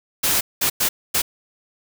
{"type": "noise bursts at uneven times", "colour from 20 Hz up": "white", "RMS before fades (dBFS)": -19, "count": 4, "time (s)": [[0.23, 0.41], [0.61, 0.7], [0.8, 0.89], [1.14, 1.22]], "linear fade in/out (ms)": 10, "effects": []}